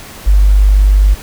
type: tone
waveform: sine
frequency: 49.6 Hz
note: G1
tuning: 21 cents sharp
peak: -4 dBFS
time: 0.26-1.15 s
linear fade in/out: 20 ms
effects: pink hiss -32 dBFS RMS until 1.22 s